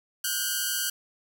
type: tone pair together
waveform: 5% pulse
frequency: 1453 / 1571.3 Hz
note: F#6 / G6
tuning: -32 / +4 cents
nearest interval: minor second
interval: 136 cents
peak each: -18 dBFS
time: 0.24-0.9 s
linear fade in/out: 5 ms
effects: none